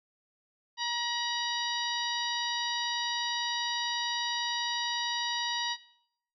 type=harmonic tone with a mistuned harmonic; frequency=951 Hz; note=A#5; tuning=34 cents sharp; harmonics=1 / 2 / 3 / 4 / 5 / 6; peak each=-34 / -38 / -38 / -36 / -38 / -43 dBFS; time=0.77-5.77 s; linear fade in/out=50 ms; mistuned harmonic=3; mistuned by=+58 cents; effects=noise-tail reverb RT60 0.7 s tail -18 dB re dry